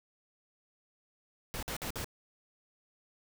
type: noise bursts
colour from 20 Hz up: pink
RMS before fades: -38 dBFS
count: 4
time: 1.54-2.044 s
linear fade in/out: 0 ms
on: 87 ms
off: 52 ms
effects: none